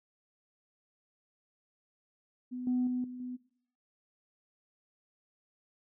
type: tone with level steps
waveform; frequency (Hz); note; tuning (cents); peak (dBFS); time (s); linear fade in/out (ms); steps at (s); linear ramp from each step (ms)
sine; 250; B3; +21; -36 / -26 / -30 / -41 / -37; 2.51-3.37; 20; 2.67 / 2.87 / 3.04 / 3.2; 2
effects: noise-tail reverb RT60 0.6 s tail -18 dB re dry + tanh soft clip ceiling -23 dBFS